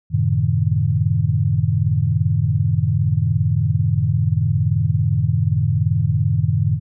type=chord; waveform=sine; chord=F# diminished seventh; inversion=none; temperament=equal with one note detuned; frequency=92.5 / 110 / 130.81 / 153.51 Hz; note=F#2 / A2 / C3 / Eb3; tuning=0 / 0 / 0 / -23 cents; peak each=-21 / -19 / -22 / -20 dBFS; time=0.1-6.8 s; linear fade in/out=50 ms; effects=none